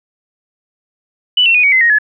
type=tone with pitch steps; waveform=sine; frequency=2973 / 2711 / 2471 / 2253 / 2054 / 1872.9 / 1707.5 Hz; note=F#7 / E7 / D#7 / C#7 / C7 / A#6 / G#6; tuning=+8 / +48 / -13 / +28 / -33 / +8 / +48 cents; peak=-7 dBFS; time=1.37-1.986 s; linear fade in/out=5 ms; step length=88 ms; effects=none